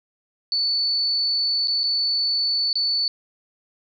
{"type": "tone with dropouts", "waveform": "sine", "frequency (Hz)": 4475, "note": "C#8", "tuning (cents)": 16, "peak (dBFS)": -19, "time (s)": [0.52, 3.08], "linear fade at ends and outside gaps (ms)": 1, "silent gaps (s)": [[1.674, 1.681], [1.834, 1.839], [2.73, 2.755]], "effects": []}